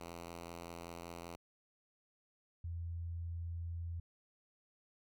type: tone pair in turn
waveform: 5% pulse / sine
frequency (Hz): 85.2 / 84.66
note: F2 / E2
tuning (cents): -42 / +47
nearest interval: unison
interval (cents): 11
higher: first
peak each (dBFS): -35 / -39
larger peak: first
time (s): 0-1.36 / 2.64-4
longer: neither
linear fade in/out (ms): 5
effects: none